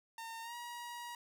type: tone with pitch glide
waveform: sawtooth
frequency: 911 to 955.7 Hz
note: A#5 to A#5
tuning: -40 to +43 cents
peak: -40 dBFS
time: 0.18-1.15 s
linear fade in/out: 2 ms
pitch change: +83 cents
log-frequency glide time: 0.42-0.54 s
effects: none